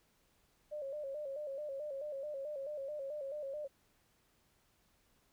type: tone with vibrato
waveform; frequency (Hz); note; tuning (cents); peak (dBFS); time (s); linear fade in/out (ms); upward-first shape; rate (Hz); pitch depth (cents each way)
sine; 572; D5; -46; -39; 0.71-3.68; 20; square; 4.6; 82
effects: pink hiss -73 dBFS RMS until 5.32 s